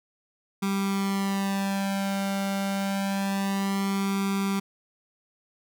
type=tone with flanger; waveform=sawtooth; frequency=196.4 Hz; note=G3; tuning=4 cents sharp; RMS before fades=-27 dBFS; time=0.62-4.6 s; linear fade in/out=10 ms; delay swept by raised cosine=0.85 to 1.38 ms; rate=0.27 Hz; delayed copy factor=+1; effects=none